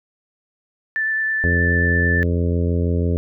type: tone with vibrato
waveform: sine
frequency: 1760 Hz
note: A6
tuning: in tune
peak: -18 dBFS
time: 0.96-2.23 s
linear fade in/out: 0 ms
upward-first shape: sine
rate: 9.3 Hz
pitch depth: 10 cents each way
type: harmonic tone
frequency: 86.1 Hz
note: F2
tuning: 24 cents flat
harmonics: 1 / 2 / 3 / 4 / 5 / 6 / 7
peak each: -18 / -24 / -26 / -30 / -27 / -32 / -36 dBFS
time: 1.44-3.17 s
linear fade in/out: 0 ms
effects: none